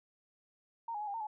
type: tone with pitch steps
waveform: sine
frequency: 922 / 832 / 845 / 804 / 909 / 851 Hz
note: A#5 / G#5 / G#5 / G5 / A#5 / G#5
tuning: -19 / +3 / +30 / +44 / -44 / +42 cents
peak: -36 dBFS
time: 0.88-1.27 s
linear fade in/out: 5 ms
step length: 65 ms
effects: none